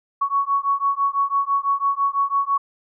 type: beating tone pair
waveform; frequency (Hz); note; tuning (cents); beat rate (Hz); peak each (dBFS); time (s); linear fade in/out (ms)
sine; 1112 / 1118; C#6 / C#6; +5 / +14; 6; -21 / -21; 0.21-2.58; 10
effects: none